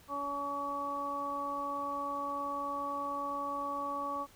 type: harmonic tone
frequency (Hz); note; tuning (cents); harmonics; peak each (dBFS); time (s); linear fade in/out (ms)
283.1; C#4; +37; 1 / 2 / 3 / 4; -44 / -42 / -43 / -35; 0.08-4.27; 50
effects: pink hiss -60 dBFS RMS until 4.35 s